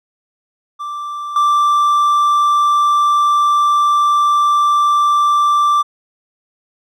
triangle tone with level steps, 1174.7 Hz, D6, in tune, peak -20 / -8 dBFS, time 0.79-5.83 s, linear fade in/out 20 ms, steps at 1.36 s, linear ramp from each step 2 ms, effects none

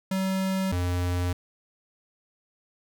square tone pair in turn, 190.3 / 88.96 Hz, F#3 / F2, +49 / +32 cents, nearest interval octave + minor second, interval 1317 cents, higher first, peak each -25 dBFS, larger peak neither, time 0.11-0.72 / 0.72-1.33 s, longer neither, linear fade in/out 5 ms, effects none

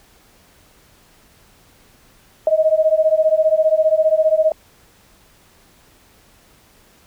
sine beating tone pair, 622.3 / 637.3 Hz, D#5 / D#5, 0 / +41 cents, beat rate 15 Hz, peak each -15 dBFS, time 2.47-4.52 s, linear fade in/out 2 ms, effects pink hiss -52 dBFS RMS until 7.06 s

